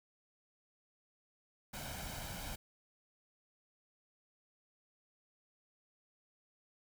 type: noise with comb filter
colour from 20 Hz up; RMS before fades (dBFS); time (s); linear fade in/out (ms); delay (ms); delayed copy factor
pink; -44; 1.73-2.56; 10; 1.3; +0.6
effects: none